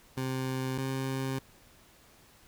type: tone pair in turn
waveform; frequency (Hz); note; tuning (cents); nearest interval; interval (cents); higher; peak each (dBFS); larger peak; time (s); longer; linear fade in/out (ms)
20% pulse; 130.81 / 133.1; C3 / C3; 0 / +30; unison; 30; second; -26; neither; 0.17-0.78 / 0.78-1.39; neither; 5
effects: pink hiss -59 dBFS RMS until 2.47 s